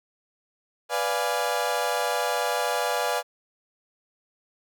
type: chord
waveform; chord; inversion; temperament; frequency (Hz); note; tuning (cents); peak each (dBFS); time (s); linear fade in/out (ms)
30% pulse; B diminished seventh; none; equal; 493.9 / 587.3 / 698.5 / 830.6; B4 / D5 / F5 / Ab5; 0 / 0 / 0 / 0; -27; 0.89-3.23; 50
effects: none